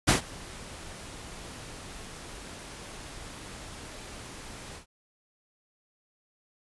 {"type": "noise with ADSR envelope", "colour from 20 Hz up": "pink", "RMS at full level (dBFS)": -19, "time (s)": [0.07, 4.86], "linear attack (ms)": 19, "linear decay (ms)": 120, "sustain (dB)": -24, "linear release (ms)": 110, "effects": ["resampled to 24000 Hz"]}